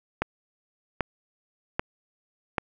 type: click train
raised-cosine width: 0.5 ms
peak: -9 dBFS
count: 4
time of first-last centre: 0.22-2.582 s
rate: 1.27 Hz
effects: none